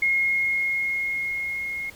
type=tone with level ramp; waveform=sine; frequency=2152 Hz; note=C7; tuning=48 cents sharp; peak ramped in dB=-18 to -28 dBFS; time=0.02-1.9 s; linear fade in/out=5 ms; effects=pink hiss -48 dBFS RMS until 1.95 s